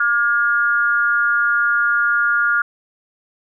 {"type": "tone with amplitude modulation", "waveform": "sine", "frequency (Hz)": 1419, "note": "F6", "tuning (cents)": 27, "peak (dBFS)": -10, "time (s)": [0, 2.62], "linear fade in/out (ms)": 5, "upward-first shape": "sine", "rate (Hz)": 240, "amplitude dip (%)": 80, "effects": []}